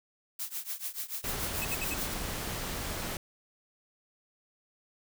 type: noise with tremolo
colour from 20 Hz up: blue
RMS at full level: -34 dBFS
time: 0.39-2.14 s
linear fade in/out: 5 ms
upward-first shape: triangle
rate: 6.9 Hz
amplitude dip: 95%
type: noise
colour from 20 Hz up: pink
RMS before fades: -36 dBFS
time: 1.24-3.17 s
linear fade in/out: 2 ms
type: tone bursts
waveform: square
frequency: 2577 Hz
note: E7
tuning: 40 cents flat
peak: -34 dBFS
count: 4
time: 1.62-1.938 s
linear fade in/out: 0 ms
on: 27 ms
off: 70 ms
effects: none